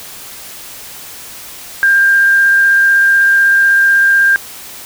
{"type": "tone with vibrato", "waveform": "sine", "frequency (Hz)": 1595, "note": "G6", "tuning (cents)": 30, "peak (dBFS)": -6, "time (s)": [1.83, 4.36], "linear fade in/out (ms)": 0, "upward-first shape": "triangle", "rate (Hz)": 16, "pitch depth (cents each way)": 9, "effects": ["white hiss -31 dBFS RMS until 4.85 s"]}